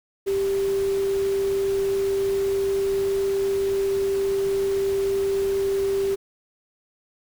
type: tone in noise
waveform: sine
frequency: 392 Hz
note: G4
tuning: in tune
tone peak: -20 dBFS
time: 0.26-6.16 s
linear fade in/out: 20 ms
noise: pink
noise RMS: -38 dBFS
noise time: 0.26-6.16 s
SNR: +15 dB
effects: none